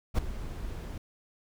brown noise with ADSR envelope, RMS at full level -22 dBFS, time 0.14-0.98 s, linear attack 41 ms, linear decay 8 ms, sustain -15 dB, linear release 4 ms, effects none

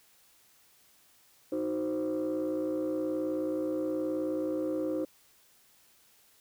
sine chord, C diminished, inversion first, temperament equal, 311.1 / 370 / 523.3 Hz, Eb4 / Gb4 / C5, 0 / 0 / 0 cents, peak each -30 / -35 / -32 dBFS, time 1.52-5.05 s, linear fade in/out 5 ms, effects tanh soft clip ceiling -25 dBFS + white hiss -63 dBFS RMS until 6.4 s

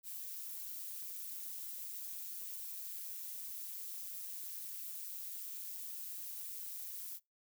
violet noise with amplitude modulation, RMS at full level -42 dBFS, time 0.03-7.2 s, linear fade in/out 50 ms, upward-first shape sine, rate 188 Hz, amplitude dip 70%, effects noise-tail reverb RT60 0.2 s tail -24 dB re dry

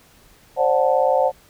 sine chord, D dominant seventh, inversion third, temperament just, 528.6 / 587.3 / 734.2 / 881 Hz, C5 / D5 / F#5 / A5, +18 / 0 / -14 / +2 cents, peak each -18 / -21 / -20 / -23 dBFS, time 0.56-1.32 s, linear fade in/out 50 ms, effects pink hiss -52 dBFS RMS until 1.49 s

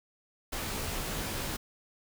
pink noise with comb filter, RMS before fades -35 dBFS, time 0.52-1.57 s, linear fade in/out 10 ms, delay 17 ms, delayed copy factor -0.7, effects none

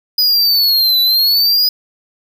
square linear two-way sweep, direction down then up, 4978 to 3951 to 4978 Hz, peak -10 dBFS, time 0.18-1.69 s, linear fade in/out 5 ms, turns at 1.01 s, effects none

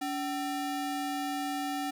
square ring-modulated tone, 524 Hz, C5, 2 cents sharp, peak -29 dBFS, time 0.01-1.91 s, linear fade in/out 10 ms, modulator 239 Hz, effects none

